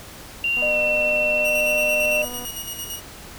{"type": "tone with pitch glide", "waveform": "sine", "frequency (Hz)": [2769, 2707], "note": ["F7", "E7"], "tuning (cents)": [-15, 45], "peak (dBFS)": -19, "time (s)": [0.44, 2.22], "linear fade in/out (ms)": 2, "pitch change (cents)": -40, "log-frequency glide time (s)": [0.64, 0.77]}
{"type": "click train", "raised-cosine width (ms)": 1, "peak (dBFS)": -25, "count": 463, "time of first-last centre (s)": [0.57, 2.448], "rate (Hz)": 246}
{"type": "tone", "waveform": "sine", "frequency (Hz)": 606, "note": "D#5", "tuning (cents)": -46, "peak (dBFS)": -22, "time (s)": [0.62, 2.25], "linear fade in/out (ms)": 5}
{"type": "tone with tremolo", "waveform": "10% pulse", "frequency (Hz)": 2882, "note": "F#7", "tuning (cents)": -46, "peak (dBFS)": -20, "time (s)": [1.44, 3.01], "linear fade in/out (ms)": 20, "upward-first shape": "square", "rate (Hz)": 8.9, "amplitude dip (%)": 50}
{"effects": ["pink hiss -40 dBFS RMS until 3.38 s"]}